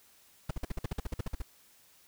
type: noise bursts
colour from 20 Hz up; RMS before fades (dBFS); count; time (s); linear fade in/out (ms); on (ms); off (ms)
brown; -32; 14; 0.49-1.42; 5; 20; 50
effects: white hiss -62 dBFS RMS until 2.07 s